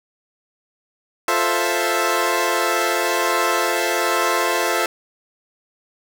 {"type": "chord", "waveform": "15% pulse", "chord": "F major seventh", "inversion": "none", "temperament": "equal", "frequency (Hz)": [349.2, 440, 523.3, 659.3], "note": ["F4", "A4", "C5", "E5"], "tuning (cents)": [0, 0, 0, 0], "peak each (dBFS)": -17, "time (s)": [1.28, 4.86], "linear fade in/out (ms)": 2, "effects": []}